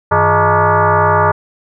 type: tone with frequency modulation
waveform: sine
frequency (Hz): 160.3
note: E3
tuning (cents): -48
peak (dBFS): -8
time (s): 0.11-1.32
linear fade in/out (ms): 10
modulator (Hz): 258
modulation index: 4.9
effects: none